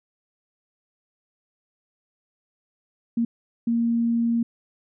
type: tone bursts at uneven times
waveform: sine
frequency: 232.9 Hz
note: A#3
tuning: 1 cent flat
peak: -19 dBFS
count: 2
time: 3.17-3.25 / 3.67-4.43 s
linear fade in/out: 5 ms
effects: none